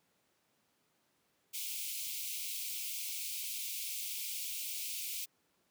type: high-pass noise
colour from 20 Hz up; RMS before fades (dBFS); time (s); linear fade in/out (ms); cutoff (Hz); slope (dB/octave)
white; -40; 1.53-5.26; 20; 2200; 96
effects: pink hiss -75 dBFS RMS until 5.7 s + high-pass 150 Hz 12 dB/octave